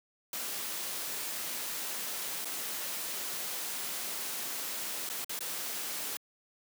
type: noise with dropouts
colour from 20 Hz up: white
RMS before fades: -37 dBFS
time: 0.33-6.17 s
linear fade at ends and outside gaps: 2 ms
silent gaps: 2.447-2.454 / 5.091-5.098 / 5.245-5.294 / 5.391-5.406 s
effects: high-pass 200 Hz 12 dB/octave